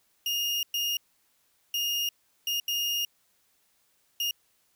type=tone bursts at uneven times; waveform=35% pulse; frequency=2839 Hz; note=F7; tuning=28 cents sharp; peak=-25 dBFS; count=6; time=0.26-0.63 / 0.74-0.97 / 1.74-2.09 / 2.47-2.6 / 2.68-3.05 / 4.2-4.31 s; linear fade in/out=2 ms; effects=white hiss -69 dBFS RMS until 4.75 s